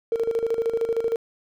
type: tone with tremolo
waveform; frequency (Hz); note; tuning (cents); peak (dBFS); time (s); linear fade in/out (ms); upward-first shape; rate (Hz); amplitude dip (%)
triangle; 458.2; A#4; -30; -15; 0.12-1.16; 2; square; 13; 75
effects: tanh soft clip ceiling -17 dBFS